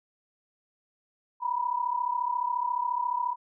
sine tone pair together, 953.5 / 987.8 Hz, A#5 / B5, +39 / 0 cents, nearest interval minor second, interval 61 cents, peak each -30 / -28 dBFS, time 1.4-3.36 s, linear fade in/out 50 ms, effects none

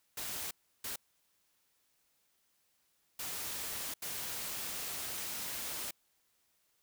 white noise bursts at uneven times, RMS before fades -40 dBFS, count 4, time 0.17-0.51 / 0.84-0.96 / 3.19-3.94 / 4.02-5.91 s, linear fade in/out 5 ms, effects white hiss -75 dBFS RMS until 6.82 s

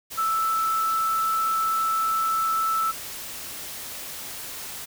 sine tone in noise, 1318.5 Hz, E6, in tune, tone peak -21 dBFS, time 0.17-2.92 s, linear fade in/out 20 ms, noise white, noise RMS -36 dBFS, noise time 0.1-4.86 s, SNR +12 dB, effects none

